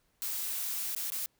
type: noise with dropouts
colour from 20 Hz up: blue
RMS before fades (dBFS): -35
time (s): 0.22-1.26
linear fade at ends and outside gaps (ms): 0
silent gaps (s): 0.95-0.964 / 1.102-1.12
effects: pink hiss -73 dBFS RMS until 1.39 s